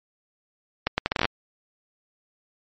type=accelerating click train; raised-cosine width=0.3 ms; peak=-5 dBFS; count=10; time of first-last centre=0.87-1.253 s; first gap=110 ms; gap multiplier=0.73; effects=MP3 32 kbps